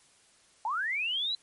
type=linear sweep; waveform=sine; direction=up; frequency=822 to 4040 Hz; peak=-28 dBFS; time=0.65-1.35 s; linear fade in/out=2 ms; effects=white hiss -62 dBFS RMS until 1.42 s + MP3 48 kbps